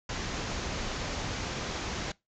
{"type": "low-pass noise", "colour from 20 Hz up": "pink", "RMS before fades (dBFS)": -35, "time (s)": [0.09, 2.12], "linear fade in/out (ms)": 5, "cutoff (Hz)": 7100, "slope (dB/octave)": 96, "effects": ["noise-tail reverb RT60 0.2 s tail -22 dB re dry"]}